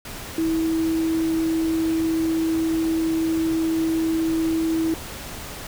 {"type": "tone in noise", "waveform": "sine", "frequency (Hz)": 324.3, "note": "E4", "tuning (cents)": -28, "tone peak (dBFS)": -19, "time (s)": [0.38, 4.94], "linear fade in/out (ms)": 2, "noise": "pink", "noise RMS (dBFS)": -35, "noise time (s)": [0.05, 5.67], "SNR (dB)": 13, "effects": []}